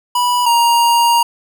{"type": "tone pair in turn", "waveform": "square", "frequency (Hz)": [980, 940.6], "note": ["B5", "A#5"], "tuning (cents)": [-14, 15], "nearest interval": "minor second", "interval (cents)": 71, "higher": "first", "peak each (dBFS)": [-13, -10], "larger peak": "second", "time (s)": [[0.15, 0.46], [0.46, 1.23]], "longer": "second", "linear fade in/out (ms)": 5, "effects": []}